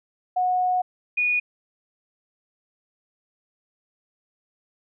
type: tone pair in turn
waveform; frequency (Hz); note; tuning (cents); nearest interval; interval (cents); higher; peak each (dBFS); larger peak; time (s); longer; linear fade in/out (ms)
sine; 731 / 2459; F#5 / D#7; -21 / -21; octave + major sixth; 2100; second; -19; neither; 0.36-0.82 / 1.17-1.4; first; 10
effects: none